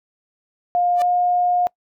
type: tone with pitch glide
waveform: sine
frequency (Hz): 708 to 713.7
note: F5 to F5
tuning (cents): +23 to +37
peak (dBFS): -15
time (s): 0.75-1.67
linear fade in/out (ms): 0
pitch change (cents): +14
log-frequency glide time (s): 0.97-1.05
type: tone with exponential growth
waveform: sawtooth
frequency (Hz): 590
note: D5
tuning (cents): +8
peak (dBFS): -20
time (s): 0.94-1.02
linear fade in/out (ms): 1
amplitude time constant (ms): 17
effects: noise-tail reverb RT60 0.1 s tail -25 dB re dry